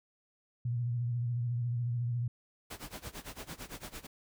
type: tone with vibrato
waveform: sine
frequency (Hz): 120.1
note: B2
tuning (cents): -48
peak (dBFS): -30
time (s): 0.65-2.28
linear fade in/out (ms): 5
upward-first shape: sine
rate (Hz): 14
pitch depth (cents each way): 49
type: noise with tremolo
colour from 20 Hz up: pink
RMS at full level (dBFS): -42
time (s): 2.7-4.07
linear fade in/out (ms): 10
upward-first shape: sine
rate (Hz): 8.9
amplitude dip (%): 90
effects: none

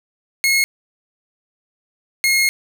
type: tone pair in turn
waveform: sawtooth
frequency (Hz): 2167 / 2153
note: C#7 / C7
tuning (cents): -40 / +49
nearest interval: unison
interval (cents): 11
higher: first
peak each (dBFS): -10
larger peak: neither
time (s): 0.44-0.64 / 2.24-2.49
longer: second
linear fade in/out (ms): 0
effects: none

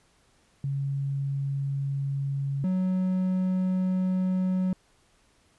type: tone pair in turn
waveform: sine / triangle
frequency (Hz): 138.59 / 185.45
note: C#3 / F#3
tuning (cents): 0 / +4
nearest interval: perfect fourth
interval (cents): 504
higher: second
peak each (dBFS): -26 / -21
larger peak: second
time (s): 0.64-2.64 / 2.64-4.73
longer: second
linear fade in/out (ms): 2
effects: pink hiss -64 dBFS RMS until 5.58 s + resampled to 24000 Hz

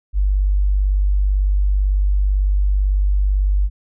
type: tone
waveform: sine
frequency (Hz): 49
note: G1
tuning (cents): 0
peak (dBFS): -13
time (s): 0.13-3.7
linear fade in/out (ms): 50
effects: none

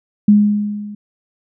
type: tone with level ramp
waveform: sine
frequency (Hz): 207.5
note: G#3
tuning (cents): -1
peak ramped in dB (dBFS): -4 to -28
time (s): 0.28-0.95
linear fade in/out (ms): 5
effects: none

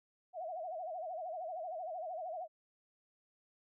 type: tone with vibrato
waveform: sine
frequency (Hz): 684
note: F5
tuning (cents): -36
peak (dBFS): -39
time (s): 0.33-2.48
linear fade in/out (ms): 50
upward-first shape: sine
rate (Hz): 13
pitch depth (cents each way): 160
effects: none

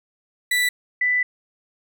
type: tone pair in turn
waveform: 35% pulse / sine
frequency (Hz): 1973 / 1987.9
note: B6 / B6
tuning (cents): -2 / +11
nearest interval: unison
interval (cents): 13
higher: second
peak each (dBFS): -16 / -17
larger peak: first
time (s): 0.51-0.69 / 1.01-1.23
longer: second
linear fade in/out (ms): 5
effects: none

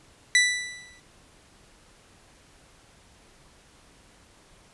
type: tone with exponential decay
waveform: sawtooth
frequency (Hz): 1975.5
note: B6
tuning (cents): 0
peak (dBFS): -11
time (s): 0.35-1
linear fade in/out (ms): 1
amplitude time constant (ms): 140
effects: pink hiss -56 dBFS RMS until 4.73 s + resampled to 24000 Hz

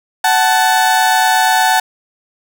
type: tone pair together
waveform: 30% pulse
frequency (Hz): 747.6 / 876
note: F#5 / A5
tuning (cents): +18 / -8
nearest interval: minor third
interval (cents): 274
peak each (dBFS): -10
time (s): 0.24-1.8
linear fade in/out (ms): 5
effects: none

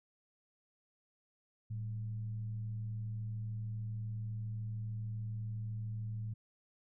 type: tone with frequency modulation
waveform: sine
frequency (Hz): 110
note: A2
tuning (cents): 0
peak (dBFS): -37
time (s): 1.7-6.34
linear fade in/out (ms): 10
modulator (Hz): 86.4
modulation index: 0.3
effects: none

